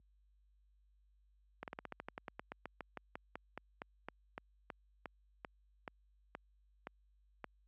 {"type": "slowing click train", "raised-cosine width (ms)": 0.5, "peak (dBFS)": -28, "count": 28, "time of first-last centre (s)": [1.63, 7.443], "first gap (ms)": 48, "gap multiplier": 1.1, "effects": ["added 50 Hz sine -49 dBFS peak until 7.67 s", "high-pass 150 Hz 12 dB/octave"]}